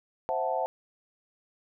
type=chord; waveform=sine; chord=F# half-diminished seventh; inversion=second; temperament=equal; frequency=523.3 / 659.3 / 740 / 880 Hz; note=C5 / E5 / F#5 / A5; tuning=0 / 0 / 0 / 0 cents; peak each=-32 dBFS; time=0.29-0.66 s; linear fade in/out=0 ms; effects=none

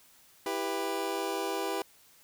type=chord; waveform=25% pulse; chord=E minor; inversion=none; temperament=just; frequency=329.6 / 395.6 / 494.4 Hz; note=E4 / G4 / B4; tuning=0 / +16 / +2 cents; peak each=-33 / -30 / -33 dBFS; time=0.46-1.82 s; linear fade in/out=2 ms; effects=white hiss -60 dBFS RMS until 2.23 s

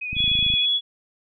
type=tone with vibrato; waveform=sine; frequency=2489 Hz; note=D#7; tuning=in tune; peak=-27 dBFS; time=0.01-0.66 s; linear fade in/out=10 ms; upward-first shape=sine; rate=10 Hz; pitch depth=28 cents each way
type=click train; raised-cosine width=5 ms; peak=-20 dBFS; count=12; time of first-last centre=0.13-0.539 s; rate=26.9 Hz
type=tone; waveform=sine; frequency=3378 Hz; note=G#7; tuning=29 cents sharp; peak=-18 dBFS; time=0.15-0.81 s; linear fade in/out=50 ms
effects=none

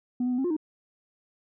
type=tone with pitch steps; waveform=sine; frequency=246.9 / 250.5 / 248 / 266.7 / 354.2 / 310.7 Hz; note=B3 / B3 / B3 / C4 / F4 / D#4; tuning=0 / +25 / +7 / +33 / +24 / -2 cents; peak=-22 dBFS; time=0.2-0.566 s; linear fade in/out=5 ms; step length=61 ms; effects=tanh soft clip ceiling -22 dBFS

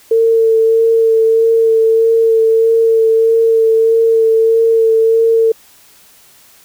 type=tone with vibrato; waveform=sine; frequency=451 Hz; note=A4; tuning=43 cents sharp; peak=-7 dBFS; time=0.11-5.52 s; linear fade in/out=5 ms; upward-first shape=sine; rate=1.6 Hz; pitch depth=15 cents each way; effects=white hiss -45 dBFS RMS until 6.64 s

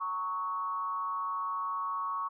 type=tone with frequency modulation; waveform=sine; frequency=1108.7 Hz; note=C#6; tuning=in tune; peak=-31 dBFS; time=0-2.29 s; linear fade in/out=20 ms; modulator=184 Hz; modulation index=0.56; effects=none

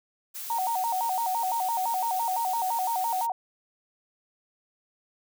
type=noise; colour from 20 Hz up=blue; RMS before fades=-37 dBFS; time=0.34-3.27 s; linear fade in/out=20 ms
type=tone with vibrato; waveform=sine; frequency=830.6 Hz; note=G#5; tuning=in tune; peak=-25 dBFS; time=0.5-3.32 s; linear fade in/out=2 ms; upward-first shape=square; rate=5.9 Hz; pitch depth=190 cents each way
effects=none

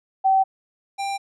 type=tone pair in turn; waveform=sine / square; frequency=769 / 792 Hz; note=G5 / G5; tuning=-33 / +18 cents; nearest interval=minor second; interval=51 cents; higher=second; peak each=-14 / -25 dBFS; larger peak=first; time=0.24-0.44 / 0.98-1.18 s; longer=neither; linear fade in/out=20 ms; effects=resampled to 22050 Hz

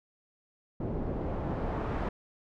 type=noise with low-pass filter sweep; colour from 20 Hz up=pink; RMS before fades=-33 dBFS; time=0.8-2.09 s; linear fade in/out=5 ms; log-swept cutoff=460 to 1200 Hz; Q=0.83; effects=none

